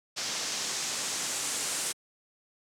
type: noise with low-pass filter sweep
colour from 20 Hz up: white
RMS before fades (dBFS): -33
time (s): 0.16-1.93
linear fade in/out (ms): 20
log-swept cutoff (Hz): 5800 to 8700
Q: 1.7
effects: high-pass 150 Hz 12 dB/octave